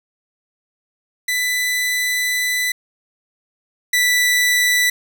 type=tone pair in turn; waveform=sawtooth; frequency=1992 / 1974.8 Hz; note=B6 / B6; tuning=+14 / -1 cents; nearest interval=unison; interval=15 cents; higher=first; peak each=-14 / -10 dBFS; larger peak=second; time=1.28-2.72 / 3.93-4.9 s; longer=first; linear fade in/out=5 ms; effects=none